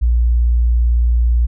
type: tone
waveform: sine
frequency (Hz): 59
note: A#1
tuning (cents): +22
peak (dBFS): -10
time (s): 0.01-1.47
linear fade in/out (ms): 20
effects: none